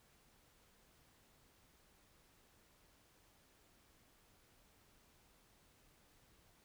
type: silence
effects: pink hiss -70 dBFS RMS until 6.64 s